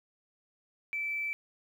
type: tone with quantisation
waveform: sine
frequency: 2321 Hz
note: D7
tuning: 21 cents flat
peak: -31 dBFS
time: 0.93-1.33 s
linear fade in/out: 0 ms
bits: 10
effects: none